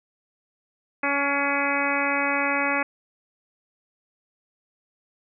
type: harmonic tone with a mistuned harmonic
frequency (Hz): 281.4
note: C#4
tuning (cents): +26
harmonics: 1 / 2 / 3 / 4 / 5 / 6 / 7 / 8 / 9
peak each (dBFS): -30 / -30 / -30 / -30 / -30 / -30 / -30 / -30 / -30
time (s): 1.03-2.83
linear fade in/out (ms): 5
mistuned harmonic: 7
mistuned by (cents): +44
effects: none